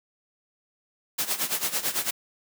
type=noise with tremolo; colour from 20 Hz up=white; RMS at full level=-25 dBFS; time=1.18-2.11 s; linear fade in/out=10 ms; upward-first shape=sine; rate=9 Hz; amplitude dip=80%; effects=high-pass 150 Hz 12 dB/octave